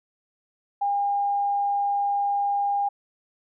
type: tone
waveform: sine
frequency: 807 Hz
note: G#5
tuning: 50 cents flat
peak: -21 dBFS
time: 0.81-2.89 s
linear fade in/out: 10 ms
effects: none